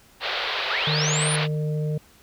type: band-pass noise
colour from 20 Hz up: white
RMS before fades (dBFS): -27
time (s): 0.2-1.48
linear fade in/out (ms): 50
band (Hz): 400 to 4200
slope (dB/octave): 48
type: linear sweep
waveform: sine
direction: up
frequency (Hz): 1111 to 9956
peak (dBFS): -25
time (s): 0.7-1.36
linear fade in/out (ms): 5
type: harmonic tone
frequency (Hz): 152.3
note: D#3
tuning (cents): -37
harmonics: 1 / 3 / 4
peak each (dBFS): -23 / -32 / -39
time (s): 0.87-1.98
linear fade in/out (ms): 5
effects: pink hiss -54 dBFS RMS until 2.22 s